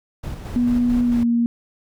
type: noise with tremolo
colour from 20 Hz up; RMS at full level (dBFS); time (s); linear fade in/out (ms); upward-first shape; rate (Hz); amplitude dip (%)
brown; -29; 0.23-1.24; 10; square; 4.5; 40
type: tone with pitch glide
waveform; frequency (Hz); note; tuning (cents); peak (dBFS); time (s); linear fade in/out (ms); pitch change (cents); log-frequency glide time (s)
sine; 242.6 to 235.3; B3 to A#3; -31 to +16; -15; 0.56-1.46; 0; -53; 1.04-1.24
effects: none